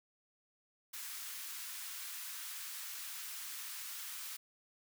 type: high-pass noise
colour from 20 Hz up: white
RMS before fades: -45 dBFS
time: 0.93-4.37 s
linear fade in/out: 10 ms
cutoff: 1100 Hz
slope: 24 dB/octave
effects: none